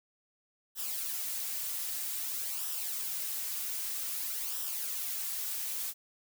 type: noise with flanger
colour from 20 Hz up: blue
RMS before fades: -36 dBFS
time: 0.75-5.94 s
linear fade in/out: 50 ms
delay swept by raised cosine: 0.44 to 3.84 ms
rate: 0.52 Hz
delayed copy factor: -0.55
effects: none